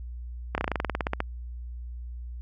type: slowing click train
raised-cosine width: 0.5 ms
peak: -11 dBFS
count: 15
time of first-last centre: 0.55-1.204 s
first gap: 29 ms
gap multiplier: 1.07
effects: added 60 Hz sine -35 dBFS peak until 2.41 s